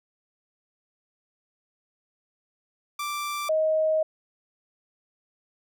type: tone pair in turn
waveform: sawtooth / sine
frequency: 1174.7 / 628.6 Hz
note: D6 / D#5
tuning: 0 / +18 cents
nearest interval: major seventh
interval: 1082 cents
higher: first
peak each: -25 / -20 dBFS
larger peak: second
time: 2.99-3.49 / 3.49-4.03 s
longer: second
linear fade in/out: 5 ms
effects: none